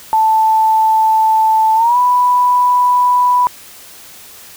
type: tone with pitch glide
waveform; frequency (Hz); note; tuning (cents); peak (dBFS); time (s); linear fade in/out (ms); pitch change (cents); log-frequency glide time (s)
sine; 880 to 987.8; A5 to B5; 0 to 0; -8; 0.13-3.47; 0; +200; 1.75-1.97
effects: white hiss -37 dBFS RMS until 4.56 s